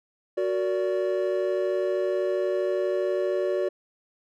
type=chord; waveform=triangle; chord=Gb augmented; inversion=none; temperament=just; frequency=370 / 462.5 / 578.1 Hz; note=Gb4 / Bb4 / D5; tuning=0 / -14 / -27 cents; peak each=-24 / -30 / -25 dBFS; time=0.37-3.69 s; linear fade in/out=10 ms; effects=none